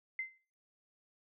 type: tone with exponential decay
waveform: sine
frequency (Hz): 2071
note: C7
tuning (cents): -18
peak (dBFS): -32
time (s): 0.19-0.38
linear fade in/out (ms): 2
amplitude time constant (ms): 40
effects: noise-tail reverb RT60 0.4 s tail -20 dB re dry